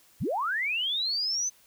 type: linear sweep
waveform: sine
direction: up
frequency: 51.6 to 6200 Hz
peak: -26 dBFS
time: 0.2-1.5 s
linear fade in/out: 20 ms
effects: white hiss -60 dBFS RMS until 1.66 s